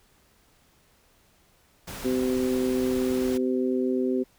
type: noise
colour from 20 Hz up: pink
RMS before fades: -38 dBFS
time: 1.87-3.38 s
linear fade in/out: 10 ms
type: harmonic tone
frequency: 127.9 Hz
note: C3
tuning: 39 cents flat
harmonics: 2 / 3 / 4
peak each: -25 / -26 / -33 dBFS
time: 2.04-4.24 s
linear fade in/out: 20 ms
effects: pink hiss -62 dBFS RMS until 4.38 s